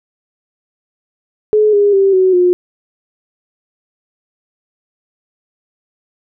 sine tone with pitch steps, 426 / 407.9 / 390.6 / 374.1 / 358.2 Hz, G#4 / G#4 / G4 / F#4 / F4, +44 / -31 / -6 / +19 / +44 cents, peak -7 dBFS, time 1.53-2.53 s, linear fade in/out 0 ms, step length 200 ms, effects none

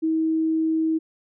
sine tone, 320 Hz, D#4, 49 cents sharp, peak -19 dBFS, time 0.02-0.99 s, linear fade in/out 20 ms, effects none

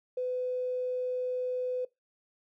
triangle tone with tanh clipping, 503 Hz, B4, 32 cents sharp, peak -29 dBFS, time 0.17-1.85 s, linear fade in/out 5 ms, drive 3 dB, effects noise-tail reverb RT60 0.2 s tail -22 dB re dry

